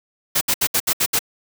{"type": "noise bursts", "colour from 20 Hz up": "white", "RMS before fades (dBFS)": -18, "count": 7, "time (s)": [0.35, 1.192], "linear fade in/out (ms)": 10, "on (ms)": 62, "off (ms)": 68, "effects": []}